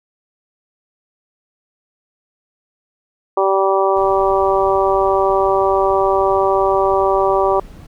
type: harmonic tone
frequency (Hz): 193.6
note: G3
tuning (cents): -21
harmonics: 2 / 3 / 4 / 5 / 6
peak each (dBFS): -16 / -18 / -19 / -20 / -21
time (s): 3.37-7.6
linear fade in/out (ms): 5
type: noise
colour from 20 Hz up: brown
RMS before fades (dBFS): -35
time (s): 3.96-7.87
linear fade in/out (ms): 10
effects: none